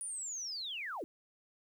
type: linear sweep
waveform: sine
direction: down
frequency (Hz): 9650 to 261.6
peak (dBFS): -38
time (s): 0.01-1.04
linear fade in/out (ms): 0
effects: 11-bit